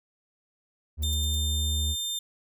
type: tone with vibrato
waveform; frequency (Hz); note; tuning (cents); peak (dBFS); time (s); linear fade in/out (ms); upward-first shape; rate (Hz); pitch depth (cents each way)
triangle; 76.2; D#2; -36; -24; 0.97-1.96; 50; sine; 3.2; 8
type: noise bursts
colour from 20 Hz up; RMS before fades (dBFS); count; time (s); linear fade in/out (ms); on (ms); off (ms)
violet; -39; 4; 1.02-1.353; 5; 21; 83
type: tone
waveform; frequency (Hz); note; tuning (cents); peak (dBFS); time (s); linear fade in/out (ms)
sawtooth; 3600; A7; +39; -26; 1.03-2.19; 5
effects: none